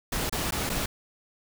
pink noise with dropouts, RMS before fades -29 dBFS, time 0.12-0.86 s, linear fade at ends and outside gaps 5 ms, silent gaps 0.296-0.324 / 0.509-0.521 / 0.694-0.698 s, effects none

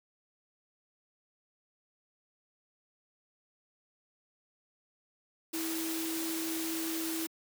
sine tone in noise, 325.6 Hz, E4, 21 cents flat, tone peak -34 dBFS, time 5.53-7.27 s, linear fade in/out 10 ms, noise white, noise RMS -38 dBFS, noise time 5.53-7.27 s, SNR +1 dB, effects high-pass 200 Hz 12 dB/octave

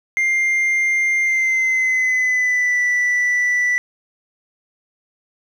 sine tone with pitch glide, 2100 to 1970.7 Hz, C7 to B6, +6 to -4 cents, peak -12 dBFS, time 0.17-3.78 s, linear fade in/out 0 ms, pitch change -110 cents, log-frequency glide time 1.24-2.81 s, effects tanh soft clip ceiling -14 dBFS + 8-bit

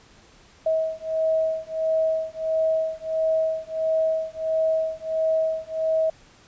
sine beating tone pair, 639 / 640.5 Hz, D#5 / E5, +46 / -50 cents, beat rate 1.5 Hz, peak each -24 dBFS, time 0.66-6.1 s, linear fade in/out 5 ms, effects pink hiss -53 dBFS RMS until 6.47 s + resampled to 16000 Hz

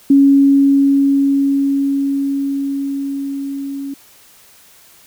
sine tone with level ramp, 277.2 Hz, C#4, in tune, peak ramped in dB -5 to -22 dBFS, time 0.1-3.94 s, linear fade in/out 5 ms, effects white hiss -46 dBFS RMS until 5.06 s

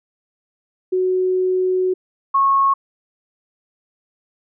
sine tone pair in turn, 370 / 1095.1 Hz, F#4 / C#6, 0 / -21 cents, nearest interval octave + perfect fifth, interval 1879 cents, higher second, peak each -15 / -12 dBFS, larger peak second, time 0.92-1.94 / 2.34-2.74 s, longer first, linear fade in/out 10 ms, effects none

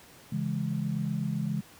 sine chord, C# minor, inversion none, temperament just, 138.59 / 166.31 / 207.9 Hz, C#3 / E3 / G#3, 0 / +16 / +2 cents, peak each -32 dBFS, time 0.32-1.61 s, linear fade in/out 5 ms, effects pink hiss -53 dBFS RMS until 1.79 s + high-pass 80 Hz 12 dB/octave

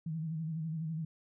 sine tone with vibrato, 160 Hz, D#3, 49 cents sharp, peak -34 dBFS, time 0.06-1.05 s, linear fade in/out 5 ms, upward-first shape sine, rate 12 Hz, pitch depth 66 cents each way, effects none

